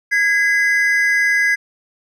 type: tone pair together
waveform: triangle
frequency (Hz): 1653 / 2031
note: G#6 / B6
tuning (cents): -9 / +48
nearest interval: major third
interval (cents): 357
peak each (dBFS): -14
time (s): 0.11-1.56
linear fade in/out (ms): 20
effects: none